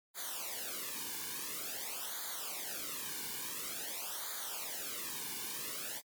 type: noise with flanger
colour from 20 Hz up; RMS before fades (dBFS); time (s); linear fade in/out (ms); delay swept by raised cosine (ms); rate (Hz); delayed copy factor
white; -41; 0.14-6.02; 50; 0.36 to 1.56; 0.48; -0.9
effects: MP3 96 kbps